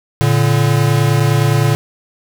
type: tone pair together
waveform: square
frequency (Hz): 114.5 / 144.26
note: A#2 / D3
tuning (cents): -31 / -31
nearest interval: major third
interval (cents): 400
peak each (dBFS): -14 / -14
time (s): 0.21-1.75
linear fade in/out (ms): 0
effects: none